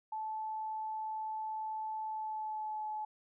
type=tone with pitch glide; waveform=sine; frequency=871 to 857.5 Hz; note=A5 to A5; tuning=-18 to -45 cents; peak=-36 dBFS; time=0.12-3.05 s; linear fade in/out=5 ms; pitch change=-27 cents; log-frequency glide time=2.06-2.87 s; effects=none